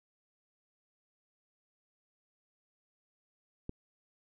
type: click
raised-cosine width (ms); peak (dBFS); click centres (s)
3; -25; 3.694
effects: none